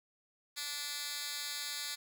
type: tone with high-pass filter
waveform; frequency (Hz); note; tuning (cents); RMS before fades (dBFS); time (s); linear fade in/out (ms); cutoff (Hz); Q
10% pulse; 290.9; D4; -16; -40; 0.56-1.96; 20; 3300; 1.2
effects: none